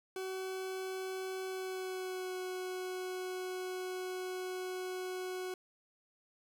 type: tone with pitch glide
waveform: 40% pulse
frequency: 377.2 to 368.8 Hz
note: F#4 to F#4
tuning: +33 to -6 cents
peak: -37 dBFS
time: 0.16-5.54 s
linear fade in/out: 2 ms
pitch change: -39 cents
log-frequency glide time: 1.45-2.36 s
effects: none